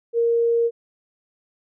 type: tone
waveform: sine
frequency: 466.2 Hz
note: A#4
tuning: in tune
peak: -16 dBFS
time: 0.13-0.71 s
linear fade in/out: 50 ms
effects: none